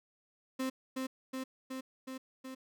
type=tone with echo; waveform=35% pulse; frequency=261.6 Hz; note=C4; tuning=in tune; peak=-31 dBFS; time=0.59-0.7 s; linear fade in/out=10 ms; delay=370 ms; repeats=5; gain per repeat=-2 dB; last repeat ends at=2.55 s; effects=none